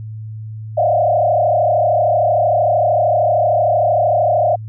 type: tone with frequency modulation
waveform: sine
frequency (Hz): 659.3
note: E5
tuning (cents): 0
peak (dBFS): -11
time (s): 0.77-4.56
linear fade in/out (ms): 10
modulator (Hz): 33.1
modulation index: 2.1
effects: added 109 Hz sine -26 dBFS peak until 4.68 s